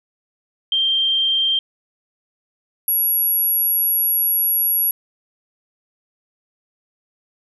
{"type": "tone pair in turn", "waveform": "sine", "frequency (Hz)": [3165, 11341], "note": ["G7", "F9"], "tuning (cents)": [16, 25], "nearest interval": "octave + minor seventh", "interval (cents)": 2209, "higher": "second", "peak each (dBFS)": -15, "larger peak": "neither", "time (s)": [[0.72, 1.59], [2.88, 4.91]], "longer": "second", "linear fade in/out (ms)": 2, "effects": []}